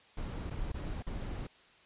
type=noise with dropouts; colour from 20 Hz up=brown; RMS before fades=-38 dBFS; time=0.17-1.47 s; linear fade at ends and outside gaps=5 ms; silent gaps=0.499-0.507 / 0.72-0.742 / 1.025-1.066 s; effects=white hiss -61 dBFS RMS until 1.85 s + resampled to 8000 Hz